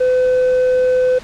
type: tone with hard clipping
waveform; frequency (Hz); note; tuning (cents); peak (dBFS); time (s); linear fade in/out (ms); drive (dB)
triangle; 507; B4; +45; -10; 0-1.19; 10; 1
effects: pink hiss -37 dBFS RMS until 1.23 s + low-pass 6000 Hz 12 dB/octave